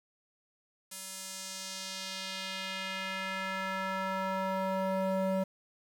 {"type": "tone with band-pass filter sweep", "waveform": "square", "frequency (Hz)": 190.4, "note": "F#3", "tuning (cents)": 50, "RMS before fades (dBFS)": -35, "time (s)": [0.91, 5.44], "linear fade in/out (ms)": 10, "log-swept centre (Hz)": [9800, 490], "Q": 1.3, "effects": ["9-bit"]}